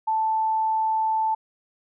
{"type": "tone", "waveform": "sine", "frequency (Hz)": 880, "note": "A5", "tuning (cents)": 0, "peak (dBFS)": -20, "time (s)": [0.07, 1.35], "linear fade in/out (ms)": 10, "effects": []}